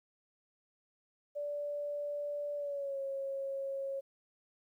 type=tone with pitch glide; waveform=sine; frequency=582 to 546.2 Hz; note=D5 to C#5; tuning=-16 to -26 cents; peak=-35 dBFS; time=1.35-4.01 s; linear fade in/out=20 ms; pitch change=-110 cents; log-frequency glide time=2.56-2.99 s; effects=12-bit